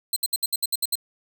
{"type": "tone bursts", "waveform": "10% pulse", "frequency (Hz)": 4120, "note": "C8", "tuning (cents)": -28, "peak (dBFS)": -14, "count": 9, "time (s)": [0.13, 0.955], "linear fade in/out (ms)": 5, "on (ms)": 33, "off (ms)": 66, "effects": []}